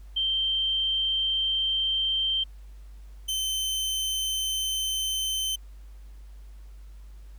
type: tone pair in turn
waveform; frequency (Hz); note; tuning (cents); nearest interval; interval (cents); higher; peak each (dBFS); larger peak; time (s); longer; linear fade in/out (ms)
sine / sawtooth; 3136 / 3082; G7 / G7; 0 / -30; unison; 30; first; -23; neither; 0.16-2.44 / 3.28-5.56; neither; 10
effects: added 50 Hz sine -42 dBFS peak until 7.38 s + pink hiss -63 dBFS RMS until 7.38 s